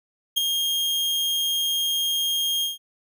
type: tone with ADSR envelope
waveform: 40% pulse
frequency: 3232 Hz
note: G#7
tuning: 48 cents flat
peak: -15 dBFS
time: 0.36-2.78 s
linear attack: 19 ms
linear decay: 4 ms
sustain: -6 dB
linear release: 150 ms
effects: none